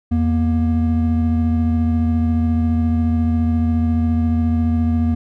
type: tone pair together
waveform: triangle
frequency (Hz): 83.65 / 236.6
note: E2 / A#3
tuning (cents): +26 / +26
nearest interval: octave + tritone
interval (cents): 1800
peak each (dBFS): -15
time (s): 0.11-5.15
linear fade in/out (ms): 10
effects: none